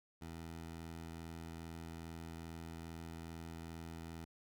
15% pulse tone, 82.41 Hz, E2, in tune, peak -40 dBFS, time 0.21-4.25 s, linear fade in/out 10 ms, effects none

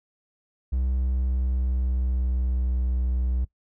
triangle tone with pitch glide, 64 to 62.39 Hz, C2 to B1, -38 to +18 cents, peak -20 dBFS, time 0.72-3.45 s, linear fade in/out 10 ms, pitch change -44 cents, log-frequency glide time 0.94-2.86 s, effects noise-tail reverb RT60 0.1 s tail -20 dB re dry

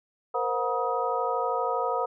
sine tone cluster, 466.5 / 519 / 725 / 959 / 1257 Hz, A#4 / C5 / F#5 / A#5 / D#6, +1 / -14 / -35 / +49 / +17 cents, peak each -31 dBFS, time 0.34-2.06 s, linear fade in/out 10 ms, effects none

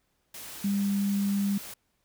sine tone in noise, 200 Hz, G3, 35 cents sharp, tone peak -24 dBFS, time 0.64-1.58 s, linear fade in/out 5 ms, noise white, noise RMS -42 dBFS, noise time 0.34-1.74 s, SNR +15 dB, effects pink hiss -74 dBFS RMS until 2.04 s

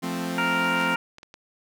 sawtooth chord, F major, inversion none, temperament equal, 174.61 / 220 / 261.6 Hz, F3 / A3 / C4, 0 / 0 / 0 cents, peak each -27 / -30 / -26 dBFS, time 0.02-0.96 s, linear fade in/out 20 ms
harmonic tone, 466.2 Hz, A#4, in tune, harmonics 2 / 3 / 4 / 5 / 6, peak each -28 / -25 / -35 / -31 / -32 dBFS, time 0.38-0.96 s, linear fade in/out 2 ms
clicks, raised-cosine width 0.2 ms, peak -27 dBFS, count 4, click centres 0.73 / 1.184 / 1.231 / 1.341 s
effects none

